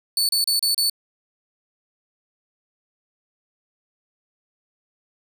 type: tone bursts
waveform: sawtooth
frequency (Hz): 4472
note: C#8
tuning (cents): +14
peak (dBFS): -15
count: 5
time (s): 0.17-0.898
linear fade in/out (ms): 2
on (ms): 120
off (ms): 32
effects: none